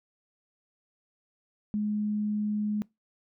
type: tone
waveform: sine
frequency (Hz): 210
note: G#3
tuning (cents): +19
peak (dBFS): -26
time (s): 1.74-2.82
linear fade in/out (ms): 0
effects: noise-tail reverb RT60 0.2 s tail -23 dB re dry